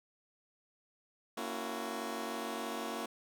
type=chord; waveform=15% pulse; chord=F# dominant seventh; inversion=first; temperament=just; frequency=231.2 / 277.5 / 333 / 370 Hz; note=A#3 / C#4 / E4 / F#4; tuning=-14 / +2 / +18 / 0 cents; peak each=-35 / -38 / -37 / -38 dBFS; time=1.37-3.06 s; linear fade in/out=5 ms; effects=none